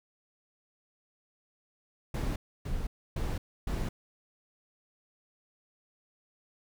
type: noise bursts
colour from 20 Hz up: brown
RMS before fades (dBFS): -32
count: 4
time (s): 2.14-3.89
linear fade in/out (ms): 5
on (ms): 220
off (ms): 290
effects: none